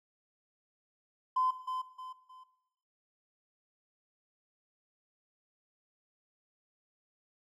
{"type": "tone with echo", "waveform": "triangle", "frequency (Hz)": 1024, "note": "C6", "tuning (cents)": -38, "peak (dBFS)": -22, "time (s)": [1.36, 1.51], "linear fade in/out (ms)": 10, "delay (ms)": 310, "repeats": 3, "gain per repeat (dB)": -9, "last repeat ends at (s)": 2.44, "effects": ["noise-tail reverb RT60 1.0 s tail -18 dB re dry", "tanh soft clip ceiling -24 dBFS"]}